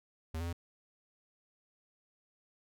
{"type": "tone with pitch steps", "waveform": "square", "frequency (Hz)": [80.3, 84.7, 85.7], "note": ["E2", "E2", "F2"], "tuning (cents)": [-45, 48, -32], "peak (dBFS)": -36, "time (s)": [0.34, 0.529], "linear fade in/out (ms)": 5, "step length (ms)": 63, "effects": []}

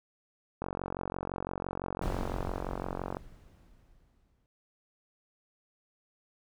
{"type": "click train", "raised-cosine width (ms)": 1, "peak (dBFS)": -20, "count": 118, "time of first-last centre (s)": [0.62, 3.169], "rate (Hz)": 45.9}
{"type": "noise with exponential decay", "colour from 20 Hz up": "brown", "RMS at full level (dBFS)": -31, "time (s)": [2.02, 4.46], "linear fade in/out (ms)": 0, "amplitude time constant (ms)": 530}
{"effects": []}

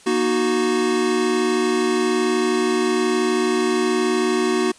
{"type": "chord", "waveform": "square", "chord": "D# minor", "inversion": "second", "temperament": "equal with one note detuned", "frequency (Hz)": [238.3, 311.1, 370], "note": ["A#3", "D#4", "F#4"], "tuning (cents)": [38, 0, 0], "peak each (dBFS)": [-24, -25, -20], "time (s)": [0.06, 4.72], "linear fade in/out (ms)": 10, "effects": ["white hiss -48 dBFS RMS until 4.78 s", "resampled to 22050 Hz"]}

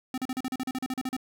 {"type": "tone bursts", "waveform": "square", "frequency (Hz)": 258.1, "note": "C4", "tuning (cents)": -23, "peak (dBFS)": -29, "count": 14, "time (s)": [0.14, 1.166], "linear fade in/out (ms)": 2, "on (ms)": 38, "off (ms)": 38, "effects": []}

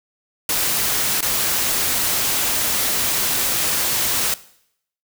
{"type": "noise with dropouts", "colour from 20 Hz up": "white", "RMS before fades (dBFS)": -20, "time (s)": [0.49, 4.34], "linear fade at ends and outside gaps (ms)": 2, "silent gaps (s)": [1.208, 1.226], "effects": ["noise-tail reverb RT60 0.7 s tail -18 dB re dry"]}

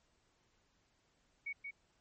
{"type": "tone with echo", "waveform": "sine", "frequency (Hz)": 2237, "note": "C#7", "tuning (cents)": 15, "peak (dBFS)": -38, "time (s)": [1.46, 1.53], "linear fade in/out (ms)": 10, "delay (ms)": 180, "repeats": 1, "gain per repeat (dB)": -4, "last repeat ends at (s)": 1.71, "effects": ["pink hiss -75 dBFS RMS until 2 s", "MP3 32 kbps"]}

